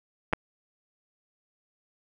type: clicks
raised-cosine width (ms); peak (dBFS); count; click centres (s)
0.5; -16 / -7; 2; 0.328 / 0.334
effects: none